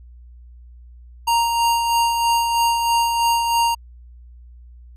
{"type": "tone with tremolo", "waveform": "square", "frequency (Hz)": 932.3, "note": "A#5", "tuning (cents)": 0, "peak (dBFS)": -15, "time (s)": [1.27, 3.75], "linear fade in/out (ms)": 10, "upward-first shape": "sine", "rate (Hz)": 3.1, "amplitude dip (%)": 40, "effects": ["added 60 Hz sine -40 dBFS peak until 4.96 s", "resampled to 32000 Hz"]}